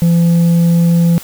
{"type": "tone with tanh clipping", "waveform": "sine", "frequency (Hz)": 169.7, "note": "F3", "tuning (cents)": -49, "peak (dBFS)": -8, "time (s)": [0.02, 1.18], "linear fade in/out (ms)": 0, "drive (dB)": 4, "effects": ["white hiss -33 dBFS RMS until 1.23 s"]}